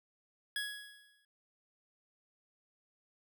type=tone with exponential decay; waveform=25% pulse; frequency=1671 Hz; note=G#6; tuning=10 cents sharp; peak=-29 dBFS; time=0.56-1.25 s; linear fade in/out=2 ms; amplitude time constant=150 ms; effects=none